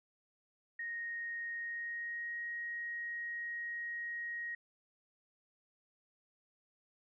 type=tone with pitch glide; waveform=sine; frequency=1864.7 to 1883.1 Hz; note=A#6 to A#6; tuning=0 to +17 cents; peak=-38 dBFS; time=0.79-4.55 s; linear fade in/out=5 ms; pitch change=+17 cents; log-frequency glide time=1.57-2.38 s; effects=none